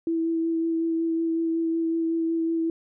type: tone with vibrato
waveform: sine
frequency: 328.8 Hz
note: E4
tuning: 4 cents flat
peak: -22 dBFS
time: 0.07-2.7 s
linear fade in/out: 2 ms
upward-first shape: sine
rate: 5.4 Hz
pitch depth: 13 cents each way
effects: none